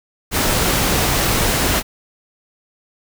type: noise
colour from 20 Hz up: pink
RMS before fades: -17 dBFS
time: 0.31-1.83 s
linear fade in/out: 50 ms
effects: none